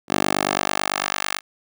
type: tone with high-pass filter sweep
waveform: 10% pulse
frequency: 49 Hz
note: G1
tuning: in tune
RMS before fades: -23 dBFS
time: 0.08-1.41 s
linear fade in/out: 50 ms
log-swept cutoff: 320 to 1500 Hz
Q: 0.86
effects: none